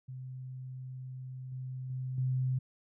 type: tone with level steps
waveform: sine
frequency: 129.1 Hz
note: C3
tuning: 23 cents flat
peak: -40 / -37 / -34 / -28 dBFS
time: 0.08-2.59 s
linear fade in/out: 10 ms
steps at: 1.52 / 1.9 / 2.18 s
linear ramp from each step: 2 ms
effects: none